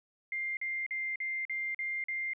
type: tone bursts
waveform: sine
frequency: 2100 Hz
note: C7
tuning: 6 cents sharp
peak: -32 dBFS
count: 7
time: 0.32-2.334 s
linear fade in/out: 2 ms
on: 250 ms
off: 44 ms
effects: none